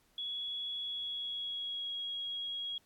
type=tone with pitch glide; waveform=sine; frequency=3367 to 3303 Hz; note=G#7 to G#7; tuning=+23 to -10 cents; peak=-36 dBFS; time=0.18-2.78 s; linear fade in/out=2 ms; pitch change=-33 cents; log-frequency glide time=0.79-2 s; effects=pink hiss -70 dBFS RMS until 2.85 s + AAC 64 kbps